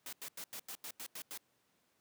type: noise bursts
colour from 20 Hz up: white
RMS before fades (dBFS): -45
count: 9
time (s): 0.06-1.376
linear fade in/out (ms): 2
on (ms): 68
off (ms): 88
effects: pink hiss -75 dBFS RMS until 2 s + high-pass 150 Hz 12 dB/octave